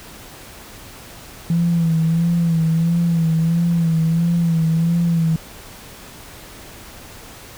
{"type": "tone with vibrato", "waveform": "sine", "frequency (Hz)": 166.2, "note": "E3", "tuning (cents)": 15, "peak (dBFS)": -13, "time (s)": [1.5, 5.36], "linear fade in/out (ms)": 2, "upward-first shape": "sine", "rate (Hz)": 1.5, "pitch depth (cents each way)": 51, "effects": ["tanh soft clip ceiling -9 dBFS", "pink hiss -39 dBFS RMS until 7.57 s"]}